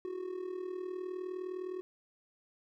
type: tone with amplitude modulation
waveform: triangle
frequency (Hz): 367.7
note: F#4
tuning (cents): -11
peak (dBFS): -32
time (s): 0.05-1.81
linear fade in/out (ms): 0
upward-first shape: sine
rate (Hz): 39.7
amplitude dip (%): 70
effects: none